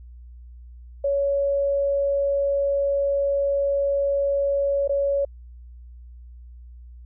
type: tone with dropouts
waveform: sine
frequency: 560 Hz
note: C#5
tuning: 18 cents sharp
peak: -19 dBFS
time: 1.04-5.25 s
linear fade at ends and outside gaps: 5 ms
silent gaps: 4.877-4.893 s
effects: added 60 Hz sine -40 dBFS peak until 7.05 s